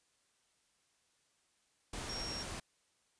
sine tone in noise, 5560 Hz, F8, 9 cents flat, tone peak -41 dBFS, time 2.09-2.43 s, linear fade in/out 5 ms, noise pink, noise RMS -43 dBFS, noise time 1.93-2.6 s, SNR -1 dB, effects white hiss -75 dBFS RMS until 3.19 s + resampled to 22050 Hz

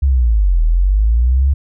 sine linear two-way sweep, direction down then up, 70.8 to 38.89 to 70.8 Hz, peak -9 dBFS, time 0.02-1.54 s, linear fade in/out 10 ms, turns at 0.63 s, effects none

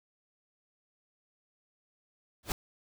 pink noise with exponential growth, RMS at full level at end -26 dBFS, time 2.43-2.52 s, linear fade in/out 2 ms, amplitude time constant 18 ms, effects none

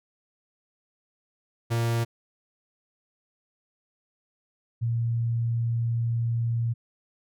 45% pulse / sine tone pair in turn, 116.54 / 116.54 Hz, A#2 / A#2, 0 / 0 cents, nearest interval unison, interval 0 cents, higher neither, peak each -23 dBFS, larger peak neither, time 1.7-2.05 / 4.81-6.74 s, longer second, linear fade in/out 20 ms, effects none

